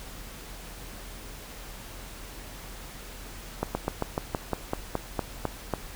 slowing click train, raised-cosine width 1 ms, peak -12 dBFS, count 12, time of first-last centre 3.63-5.737 s, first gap 120 ms, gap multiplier 1.09, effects added 42 Hz sine -44 dBFS peak until 5.95 s + pink hiss -44 dBFS RMS until 5.95 s

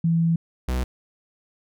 sine / 45% pulse tone pair in turn, 166 / 62.92 Hz, E3 / B1, +12 / +33 cents, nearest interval octave + perfect fourth, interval 1679 cents, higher first, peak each -17 / -22 dBFS, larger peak first, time 0.04-0.36 / 0.68-0.84 s, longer first, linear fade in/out 5 ms, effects none

